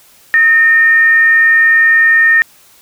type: tone with frequency modulation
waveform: sine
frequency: 1830 Hz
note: A#6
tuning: 32 cents flat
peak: -5 dBFS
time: 0.34-2.42 s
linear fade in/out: 0 ms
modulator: 553 Hz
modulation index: 0.2
effects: white hiss -45 dBFS RMS until 2.81 s